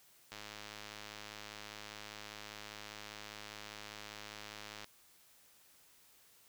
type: click train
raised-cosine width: 0.2 ms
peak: -29 dBFS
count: 476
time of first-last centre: 0.32-4.844 s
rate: 105 Hz
effects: white hiss -65 dBFS RMS until 6.48 s